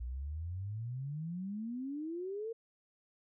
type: exponential sweep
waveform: sine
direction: up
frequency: 57.9 to 466.2 Hz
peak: -37 dBFS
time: 0-2.53 s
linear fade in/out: 10 ms
effects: none